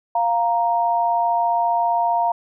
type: tone pair together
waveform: sine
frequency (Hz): 698.5 / 933.6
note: F5 / A#5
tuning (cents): 0 / +2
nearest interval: perfect fourth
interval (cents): 502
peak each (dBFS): -19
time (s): 0.15-2.32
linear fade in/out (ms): 5
effects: none